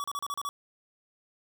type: tone bursts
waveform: square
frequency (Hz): 1138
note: C#6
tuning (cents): +45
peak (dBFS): -32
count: 7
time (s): 0-0.49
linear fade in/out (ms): 0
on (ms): 40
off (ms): 35
effects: none